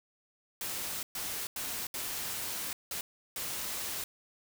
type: noise bursts at uneven times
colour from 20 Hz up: white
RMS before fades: -37 dBFS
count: 6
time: 0.61-1.03 / 1.15-1.47 / 1.56-1.87 / 1.94-2.73 / 2.91-3.01 / 3.36-4.04 s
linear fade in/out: 2 ms
effects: none